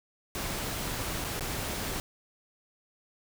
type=noise with dropouts; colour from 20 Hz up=pink; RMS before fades=-34 dBFS; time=0.35-2 s; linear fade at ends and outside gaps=0 ms; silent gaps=1.242-1.246 / 1.395-1.408 s; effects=none